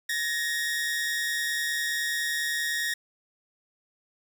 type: tone pair together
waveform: sawtooth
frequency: 1714.9 / 1864.7 Hz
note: A6 / A#6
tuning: -45 / 0 cents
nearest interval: minor second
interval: 145 cents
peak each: -30 / -24 dBFS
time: 0.09-2.94 s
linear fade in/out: 5 ms
effects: none